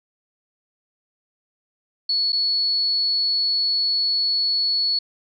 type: tone with dropouts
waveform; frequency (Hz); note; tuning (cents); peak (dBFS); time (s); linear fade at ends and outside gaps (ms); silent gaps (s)
sine; 4400; C#8; -14; -18; 2.09-4.99; 5; 2.322-2.328
effects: none